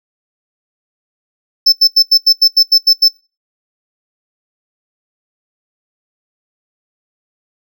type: tone bursts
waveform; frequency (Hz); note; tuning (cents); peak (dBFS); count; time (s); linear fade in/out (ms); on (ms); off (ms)
triangle; 5274; E8; 0; -3; 10; 1.66-3.084; 10; 65; 86
effects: noise-tail reverb RT60 0.3 s tail -22 dB re dry